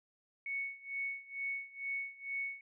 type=tone with tremolo; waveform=sine; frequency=2217 Hz; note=C#7; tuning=in tune; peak=-34 dBFS; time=0.46-2.61 s; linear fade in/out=2 ms; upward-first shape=sine; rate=2.2 Hz; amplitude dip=90%; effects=none